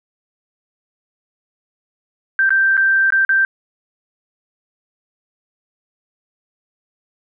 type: tone with dropouts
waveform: sine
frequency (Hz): 1568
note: G6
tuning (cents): 0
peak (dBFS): -11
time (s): 2.39-3.45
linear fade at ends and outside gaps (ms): 1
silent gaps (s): 2.493-2.505 / 2.769-2.776 / 3.104-3.123 / 3.25-3.292
effects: none